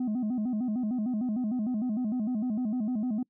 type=tone with vibrato; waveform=sine; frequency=231.3 Hz; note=A#3; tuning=13 cents flat; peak=-24 dBFS; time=0-3.23 s; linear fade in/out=5 ms; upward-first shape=square; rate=6.6 Hz; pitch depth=150 cents each way; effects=noise-tail reverb RT60 0.1 s tail -26 dB re dry + tanh soft clip ceiling -26 dBFS